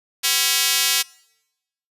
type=tone with high-pass filter; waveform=square; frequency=150 Hz; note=D3; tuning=37 cents sharp; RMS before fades=-19 dBFS; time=0.23-1.03 s; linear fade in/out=20 ms; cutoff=3500 Hz; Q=0.74; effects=noise-tail reverb RT60 0.9 s tail -24 dB re dry + resampled to 32000 Hz